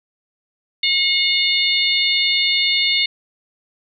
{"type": "harmonic tone", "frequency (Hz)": 721, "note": "F#5", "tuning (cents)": -45, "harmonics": [3, 4, 5, 6], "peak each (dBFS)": [-20, -22, -19, -21], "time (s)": [0.83, 3.06], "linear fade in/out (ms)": 5, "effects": []}